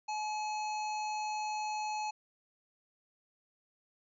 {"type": "harmonic tone", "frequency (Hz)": 852, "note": "G#5", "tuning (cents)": 44, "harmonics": [1, 3, 5, 7, 8], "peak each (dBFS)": [-34, -44, -48, -51, -52], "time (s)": [0.08, 2.11], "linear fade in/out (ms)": 10, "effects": []}